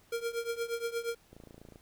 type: tone with tremolo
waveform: square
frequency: 466.2 Hz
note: A#4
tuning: in tune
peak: -30 dBFS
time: 0.12-1.15 s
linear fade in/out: 5 ms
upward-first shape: triangle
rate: 8.5 Hz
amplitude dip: 90%
type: click train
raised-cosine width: 2 ms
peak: -37 dBFS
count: 13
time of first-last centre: 1.33-1.759 s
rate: 28 Hz
effects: pink hiss -64 dBFS RMS until 1.81 s